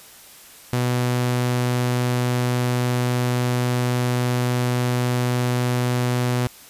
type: tone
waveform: sawtooth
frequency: 123.6 Hz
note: B2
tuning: 2 cents sharp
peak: -15 dBFS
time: 0.73-6.47 s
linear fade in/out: 0 ms
effects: white hiss -45 dBFS RMS until 6.69 s + resampled to 32000 Hz